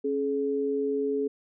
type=tone pair together; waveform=sine; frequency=274.4 / 424.7 Hz; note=C#4 / G#4; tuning=-17 / +39 cents; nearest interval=minor sixth; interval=756 cents; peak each=-30 / -26 dBFS; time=0.04-1.28 s; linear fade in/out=10 ms; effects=none